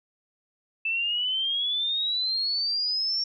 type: exponential sweep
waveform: sine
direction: up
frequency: 2637 to 5520 Hz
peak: -24 dBFS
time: 0.85-3.24 s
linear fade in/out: 5 ms
effects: none